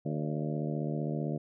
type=harmonic tone with a mistuned harmonic; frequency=75.5 Hz; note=D2; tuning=48 cents sharp; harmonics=2 / 3 / 4 / 5 / 6 / 7 / 8 / 9; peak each=-33 / -37 / -39 / -41 / -43 / -44 / -45 / -46 dBFS; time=0.05-1.38 s; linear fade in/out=10 ms; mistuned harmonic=7; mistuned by=+73 cents; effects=none